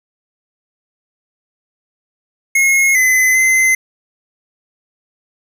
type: tone with pitch steps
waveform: square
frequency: 2163 / 2031 / 2058 Hz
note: C#7 / B6 / C7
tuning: -43 / +48 / -29 cents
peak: -10 dBFS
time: 2.55-3.75 s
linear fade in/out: 5 ms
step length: 400 ms
effects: none